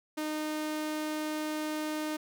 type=tone; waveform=sawtooth; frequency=307 Hz; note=D#4; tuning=23 cents flat; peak=-28 dBFS; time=0.17-2.17 s; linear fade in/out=10 ms; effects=none